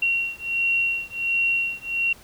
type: beating tone pair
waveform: sine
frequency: 2742 / 2743.4 Hz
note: F7 / F7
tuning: -32 / -32 cents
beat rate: 1.4 Hz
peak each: -24 dBFS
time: 0.02-2.13 s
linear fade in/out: 5 ms
effects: pink hiss -49 dBFS RMS until 2.23 s